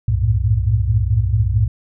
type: tone cluster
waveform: sine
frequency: 64 / 94.2 / 107.7 / 112.3 Hz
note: C2 / F#2 / A2 / A2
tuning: -38 / +32 / -37 / +36 cents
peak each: -19 dBFS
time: 0.08-1.68 s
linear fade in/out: 5 ms
effects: none